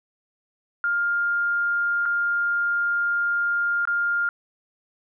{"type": "tone with dropouts", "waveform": "sine", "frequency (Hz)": 1405, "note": "F6", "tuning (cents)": 10, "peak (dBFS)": -20, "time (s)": [0.84, 4.29], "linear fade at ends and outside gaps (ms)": 1, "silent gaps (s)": [[2.055, 2.059], [3.853, 3.874]], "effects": []}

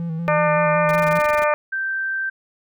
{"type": "tone with vibrato", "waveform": "triangle", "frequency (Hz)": 165.2, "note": "E3", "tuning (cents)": 4, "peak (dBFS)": -21, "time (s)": [0, 1.19], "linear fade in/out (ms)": 0, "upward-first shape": "square", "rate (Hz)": 5.3, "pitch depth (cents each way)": 41}
{"type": "harmonic tone", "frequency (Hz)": 299.9, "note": "D4", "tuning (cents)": 36, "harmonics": [2, 3, 4, 5, 6, 7, 8], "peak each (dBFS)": [-18, -24, -22, -28, -27, -32, -28], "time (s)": [0.28, 1.54], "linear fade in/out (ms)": 0}
{"type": "noise bursts", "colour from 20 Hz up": "pink", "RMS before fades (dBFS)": -34, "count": 13, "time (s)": [0.89, 1.439], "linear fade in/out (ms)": 0, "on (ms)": 21, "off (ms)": 23}
{"type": "tone", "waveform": "sine", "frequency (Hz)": 1563, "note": "G6", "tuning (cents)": -6, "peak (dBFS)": -21, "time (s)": [1.72, 2.3], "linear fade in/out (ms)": 10}
{"effects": []}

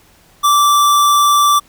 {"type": "tone", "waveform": "square", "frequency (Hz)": 1167, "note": "D6", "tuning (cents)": -11, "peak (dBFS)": -9, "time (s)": [0.43, 1.6], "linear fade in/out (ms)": 20, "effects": ["pink hiss -49 dBFS RMS until 1.68 s"]}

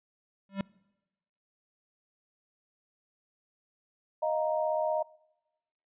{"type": "tone with exponential growth", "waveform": "square", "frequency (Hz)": 196, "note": "G3", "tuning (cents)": 0, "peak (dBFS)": -26, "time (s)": [0.49, 0.61], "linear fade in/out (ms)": 2, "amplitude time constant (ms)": 26}
{"type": "chord", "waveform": "sine", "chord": "Eb suspended second", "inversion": "none", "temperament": "equal", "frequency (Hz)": [622.3, 698.5, 932.3], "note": ["Eb5", "F5", "Bb5"], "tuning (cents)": [0, 0, 0], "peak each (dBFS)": [-28, -34, -33], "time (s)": [4.22, 5.03], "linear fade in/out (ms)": 10}
{"effects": ["noise-tail reverb RT60 1.0 s tail -24 dB re dry", "resampled to 8000 Hz"]}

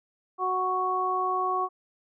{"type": "harmonic tone", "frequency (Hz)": 370, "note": "F#4", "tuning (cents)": 0, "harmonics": [1, 2, 3], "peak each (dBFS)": [-32, -30, -26], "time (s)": [0.38, 1.69], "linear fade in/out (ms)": 50, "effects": []}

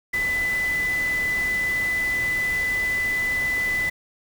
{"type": "tone in noise", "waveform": "sine", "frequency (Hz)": 2000, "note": "B6", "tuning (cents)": 21, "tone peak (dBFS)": -21, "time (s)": [0.13, 3.9], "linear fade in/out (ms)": 10, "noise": "pink", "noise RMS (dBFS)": -35, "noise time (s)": [0.13, 3.9], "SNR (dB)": 11, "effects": []}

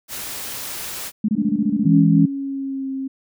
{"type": "noise", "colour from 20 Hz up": "white", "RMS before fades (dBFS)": -30, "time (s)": [0.08, 1.12], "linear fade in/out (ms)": 50}
{"type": "tone bursts", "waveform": "sine", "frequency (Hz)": 213.6, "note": "G#3", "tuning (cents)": 49, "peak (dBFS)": -15, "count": 9, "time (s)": [1.24, 1.837], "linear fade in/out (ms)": 5, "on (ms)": 45, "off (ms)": 24}
{"type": "tone with pitch glide", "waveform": "sine", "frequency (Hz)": [290, 267.5], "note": ["D4", "C4"], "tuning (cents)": [-22, 38], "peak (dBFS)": -23, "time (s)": [1.36, 3.08], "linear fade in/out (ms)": 10, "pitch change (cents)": -140, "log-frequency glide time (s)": [1.53, 2.9]}
{"type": "chord", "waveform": "sine", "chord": "C# minor", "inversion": "first", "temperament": "equal", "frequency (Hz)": [164.81, 207.7, 277.2], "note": ["E3", "G#3", "C#4"], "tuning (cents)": [0, 0, 0], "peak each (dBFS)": [-14, -17, -15], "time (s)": [1.85, 2.26], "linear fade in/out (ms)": 10}
{"effects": []}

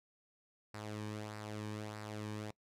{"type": "tone with flanger", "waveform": "sawtooth", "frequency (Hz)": 106.3, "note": "G#2", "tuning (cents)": 41, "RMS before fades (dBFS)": -44, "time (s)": [0.74, 2.51], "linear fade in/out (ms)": 5, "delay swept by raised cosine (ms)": [0.3, 1.5], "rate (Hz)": 1.6, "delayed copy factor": -0.55, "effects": ["noise-tail reverb RT60 0.1 s tail -23 dB re dry", "low-pass 10000 Hz 12 dB/octave"]}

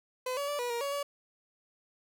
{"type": "tone with pitch steps", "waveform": "30% pulse", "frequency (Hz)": [508, 568, 581, 486.3, 471.7, 562, 570], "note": ["B4", "C#5", "D5", "B4", "A#4", "C#5", "C#5"], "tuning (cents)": [49, 42, -19, -27, 20, 24, 48], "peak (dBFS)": -29, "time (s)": [0.26, 1.03], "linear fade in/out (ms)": 5, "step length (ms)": 110, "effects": []}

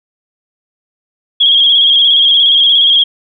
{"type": "tone with vibrato", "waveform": "sine", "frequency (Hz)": 3285, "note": "G#7", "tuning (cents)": -20, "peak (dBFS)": -5, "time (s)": [1.4, 3.04], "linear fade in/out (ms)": 10, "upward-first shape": "square", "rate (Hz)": 17, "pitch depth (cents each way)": 34, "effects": []}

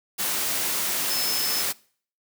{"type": "tone in noise", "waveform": "sine", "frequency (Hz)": 5220, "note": "E8", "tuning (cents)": -18, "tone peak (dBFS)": -27, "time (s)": [1.09, 1.63], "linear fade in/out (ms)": 20, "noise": "white", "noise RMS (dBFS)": -26, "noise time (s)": [0.18, 1.73], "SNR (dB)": -4, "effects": ["noise-tail reverb RT60 0.5 s tail -23 dB re dry", "high-pass 150 Hz 12 dB/octave"]}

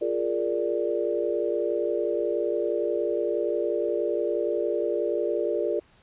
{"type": "chord", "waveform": "sine", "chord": "Bb dominant seventh", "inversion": "second", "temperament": "equal", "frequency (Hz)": [349.2, 415.3, 466.2, 587.3], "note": ["F4", "Ab4", "Bb4", "D5"], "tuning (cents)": [0, 0, 0, 0], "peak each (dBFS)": -29, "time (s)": [0.01, 5.8], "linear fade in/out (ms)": 10, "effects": ["pink hiss -59 dBFS RMS until 6.02 s", "resampled to 8000 Hz"]}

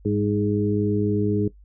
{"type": "harmonic tone with a mistuned harmonic", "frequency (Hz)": 103.83, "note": "G#2", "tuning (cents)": 0, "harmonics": [1, 2, 3, 4], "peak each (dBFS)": [-25, -25, -25, -25], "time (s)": [0.05, 1.48], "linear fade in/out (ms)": 5, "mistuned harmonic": 2, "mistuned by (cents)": -35, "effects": ["noise-tail reverb RT60 0.1 s tail -17 dB re dry", "added 50 Hz sine -46 dBFS peak until 1.64 s"]}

